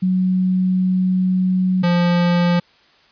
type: tone pair in turn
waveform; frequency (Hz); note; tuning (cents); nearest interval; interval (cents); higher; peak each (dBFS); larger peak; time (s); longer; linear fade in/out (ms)
sine / square; 185 / 174.62; F#3 / F3; 0 / 0; minor second; 100; first; -14 / -14; neither; 0.02-1.83 / 1.83-2.6; first; 10
effects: white hiss -53 dBFS RMS until 3.11 s + resampled to 11025 Hz